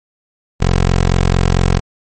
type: tone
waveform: 15% pulse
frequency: 44.45 Hz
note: F1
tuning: 31 cents sharp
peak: -4 dBFS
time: 0.6-1.8 s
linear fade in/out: 20 ms
effects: MP3 32 kbps